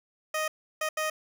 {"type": "tone bursts at uneven times", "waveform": "15% pulse", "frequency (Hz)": 622.3, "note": "D#5", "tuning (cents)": 0, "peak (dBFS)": -21, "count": 3, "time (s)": [[0.34, 0.48], [0.81, 0.89], [0.97, 1.1]], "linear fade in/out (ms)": 5, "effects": []}